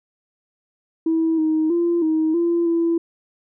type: tone with pitch steps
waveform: sine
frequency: 324.8 / 314.2 / 342.7 / 316 / 340.9 / 335.1 Hz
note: E4 / D#4 / F4 / D#4 / F4 / E4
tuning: -26 / +17 / -33 / +27 / -42 / +29 cents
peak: -15 dBFS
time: 1.06-2.98 s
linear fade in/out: 5 ms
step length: 320 ms
effects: tanh soft clip ceiling -12 dBFS